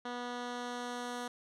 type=tone with low-pass filter sweep; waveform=10% pulse; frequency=244 Hz; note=B3; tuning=21 cents flat; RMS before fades=-40 dBFS; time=0.05-1.28 s; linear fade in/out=5 ms; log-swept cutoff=4000 to 10000 Hz; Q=0.8; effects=none